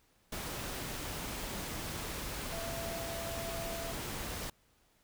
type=tone in noise; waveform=sine; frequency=670 Hz; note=E5; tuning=28 cents sharp; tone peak=-41 dBFS; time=2.52-3.92 s; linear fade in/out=5 ms; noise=pink; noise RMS=-40 dBFS; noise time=0.32-4.5 s; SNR=-4 dB; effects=pink hiss -70 dBFS RMS until 5.03 s